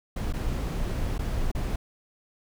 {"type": "noise with dropouts", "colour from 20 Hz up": "brown", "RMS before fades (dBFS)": -28, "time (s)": [0.16, 1.76], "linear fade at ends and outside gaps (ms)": 5, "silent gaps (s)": [[0.326, 0.336], [1.181, 1.191], [1.516, 1.549]], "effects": []}